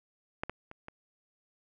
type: clicks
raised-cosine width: 0.5 ms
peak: -17 / -21 / -30 / -28 dBFS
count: 4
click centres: 0.435 / 0.496 / 0.714 / 0.884 s
effects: none